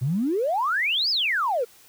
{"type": "exponential two-way sweep", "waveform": "triangle", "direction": "up then down", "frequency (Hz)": [116.54, 5274, 442], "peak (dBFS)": -17, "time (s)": [0.01, 1.65], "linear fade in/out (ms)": 20, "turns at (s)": 1.1, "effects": ["tanh soft clip ceiling -19 dBFS", "white hiss -53 dBFS RMS until 1.88 s"]}